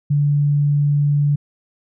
sine tone, 145 Hz, D3, 22 cents flat, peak -13 dBFS, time 0.1-1.36 s, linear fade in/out 10 ms, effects none

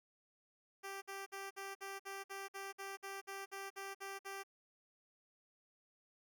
10% pulse tone bursts, 392 Hz, G4, in tune, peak -36 dBFS, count 15, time 0.83-4.436 s, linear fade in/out 20 ms, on 190 ms, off 54 ms, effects none

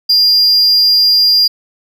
triangle tone with amplitude modulation, 4800 Hz, D8, 37 cents sharp, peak -4 dBFS, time 0.09-1.48 s, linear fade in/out 10 ms, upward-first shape sine, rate 294 Hz, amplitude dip 30%, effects none

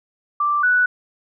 sine tone pair in turn, 1174.7 / 1480 Hz, D6 / F#6, 0 / 0 cents, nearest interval major third, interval 400 cents, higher second, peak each -16 / -13 dBFS, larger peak second, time 0.4-0.63 / 0.63-0.86 s, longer neither, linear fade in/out 5 ms, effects none

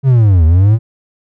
triangle linear two-way sweep, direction down then up, 139.2 to 77 to 116.2 Hz, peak -3 dBFS, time 0.03-0.79 s, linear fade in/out 50 ms, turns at 0.45 s, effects none

